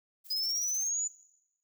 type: noise with tremolo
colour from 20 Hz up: violet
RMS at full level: -43 dBFS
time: 0.24-0.9 s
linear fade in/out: 50 ms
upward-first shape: square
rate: 16 Hz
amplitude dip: 60%
type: linear sweep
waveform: sine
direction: up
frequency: 4960 to 7010 Hz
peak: -29 dBFS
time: 0.3-1.08 s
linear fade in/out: 10 ms
effects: noise-tail reverb RT60 0.9 s tail -20 dB re dry